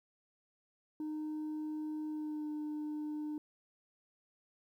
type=tone with pitch glide; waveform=sine; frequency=307.1 to 301.6 Hz; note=D#4 to D4; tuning=-23 to +46 cents; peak=-34 dBFS; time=1-3.38 s; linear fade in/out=2 ms; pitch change=-31 cents; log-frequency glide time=2.09-2.48 s; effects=tanh soft clip ceiling -36 dBFS + 12-bit